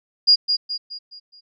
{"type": "tone with echo", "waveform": "sine", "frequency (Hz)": 4847, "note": "D#8", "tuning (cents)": -46, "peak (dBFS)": -9, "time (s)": [0.27, 0.36], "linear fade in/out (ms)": 20, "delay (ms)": 210, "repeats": 5, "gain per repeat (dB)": -7, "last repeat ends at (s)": 1.41, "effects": []}